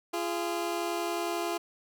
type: tone pair together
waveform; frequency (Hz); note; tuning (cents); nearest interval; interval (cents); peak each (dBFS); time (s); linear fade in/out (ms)
20% pulse; 343.9 / 415; F4 / G#4; -27 / -1; minor third; 326; -26 / -31; 0.13-1.58; 10
effects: none